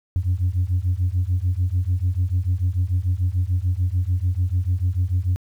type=beating tone pair; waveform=sine; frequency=87.31 / 94.11 Hz; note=F2 / F#2; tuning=0 / +30 cents; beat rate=6.8 Hz; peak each=-20 dBFS; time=0.16-5.36 s; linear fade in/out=0 ms; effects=tanh soft clip ceiling -14 dBFS + 9-bit